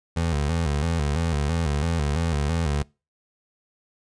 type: tone with vibrato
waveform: 25% pulse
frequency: 77.78 Hz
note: D#2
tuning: in tune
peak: -18 dBFS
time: 0.16-2.83 s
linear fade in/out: 10 ms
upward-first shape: square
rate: 3 Hz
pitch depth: 120 cents each way
effects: noise-tail reverb RT60 0.3 s tail -25 dB re dry + resampled to 22050 Hz